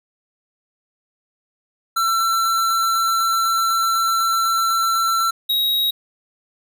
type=tone pair in turn; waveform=square; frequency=1346 / 3807 Hz; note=E6 / A#7; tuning=+36 / +36 cents; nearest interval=octave + tritone; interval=1800 cents; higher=second; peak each=-17 dBFS; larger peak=neither; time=1.96-5.31 / 5.49-5.91 s; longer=first; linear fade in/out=10 ms; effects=none